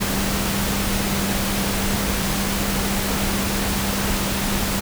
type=tone in noise; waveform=sine; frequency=197.6 Hz; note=G3; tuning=14 cents sharp; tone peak=-25 dBFS; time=0-4.81 s; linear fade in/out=20 ms; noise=pink; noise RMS=-23 dBFS; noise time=0-4.81 s; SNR=-5 dB; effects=none